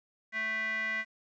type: tone with band-pass filter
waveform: square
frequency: 220 Hz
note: A3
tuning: in tune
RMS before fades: -33 dBFS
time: 0.32-1.05 s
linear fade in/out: 50 ms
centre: 1900 Hz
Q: 9.8
effects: resampled to 16000 Hz + 11-bit